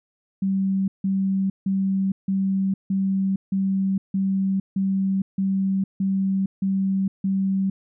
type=tone bursts; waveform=sine; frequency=193 Hz; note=G3; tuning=27 cents flat; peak=-19 dBFS; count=12; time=0.42-7.7 s; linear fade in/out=5 ms; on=460 ms; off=160 ms; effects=none